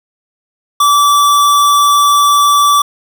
square tone, 1158 Hz, D6, 25 cents flat, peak -7 dBFS, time 0.8-2.82 s, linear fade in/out 5 ms, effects none

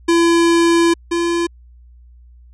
square tone pair in turn, 337.6 / 341.1 Hz, E4 / F4, +41 / -41 cents, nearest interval unison, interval 18 cents, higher second, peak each -11 / -16 dBFS, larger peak first, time 0.08-0.94 / 1.11-1.47 s, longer first, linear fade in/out 10 ms, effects added 60 Hz sine -41 dBFS peak until 2.53 s + resampled to 22050 Hz

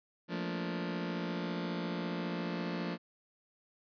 sawtooth chord, Bb major seventh, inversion second, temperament just, 174.81 / 218.5 / 233.1 / 291.4 Hz, F3 / A3 / Bb3 / D4, +2 / -12 / 0 / -13 cents, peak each -33 / -39 / -38 / -38 dBFS, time 0.28-2.98 s, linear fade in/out 50 ms, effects resampled to 11025 Hz

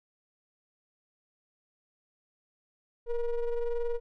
triangle ring-modulated tone, 240.6 Hz, B3, 45 cents flat, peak -22 dBFS, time 3.06-4 s, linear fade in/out 50 ms, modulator 230 Hz, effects none

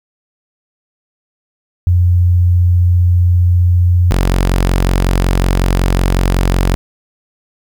sine / sawtooth tone pair in turn, 88.5 / 45.42 Hz, F2 / F#1, +23 / -31 cents, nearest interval octave, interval 1154 cents, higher first, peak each -7 / -6 dBFS, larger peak second, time 1.87-4.11 / 4.11-6.75 s, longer second, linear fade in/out 0 ms, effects 8-bit

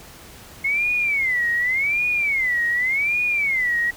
sine tone with vibrato, 2152 Hz, C7, 48 cents sharp, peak -18 dBFS, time 0.64-3.91 s, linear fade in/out 10 ms, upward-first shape sine, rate 0.87 Hz, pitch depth 230 cents each way, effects pink hiss -43 dBFS RMS until 3.96 s

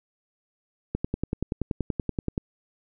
click train, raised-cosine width 3 ms, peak -13 dBFS, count 16, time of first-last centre 0.95-2.379 s, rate 10.5 Hz, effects none

